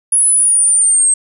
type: linear sweep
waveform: sine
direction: down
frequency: 10390 to 8310 Hz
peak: -8 dBFS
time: 0.12-1.14 s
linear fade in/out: 5 ms
effects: none